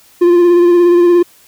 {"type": "tone with vibrato", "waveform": "triangle", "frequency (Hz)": 349.2, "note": "F4", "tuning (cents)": 0, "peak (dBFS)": -3, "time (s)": [0.21, 1.23], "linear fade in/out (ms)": 10, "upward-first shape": "sine", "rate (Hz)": 17, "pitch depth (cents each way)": 25, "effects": ["white hiss -46 dBFS RMS until 1.47 s"]}